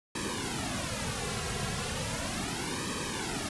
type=noise with flanger; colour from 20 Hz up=pink; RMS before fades=-34 dBFS; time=0.15-3.49 s; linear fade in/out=5 ms; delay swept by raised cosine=1.4 to 3.4 ms; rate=0.36 Hz; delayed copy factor=-0.85; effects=resampled to 24000 Hz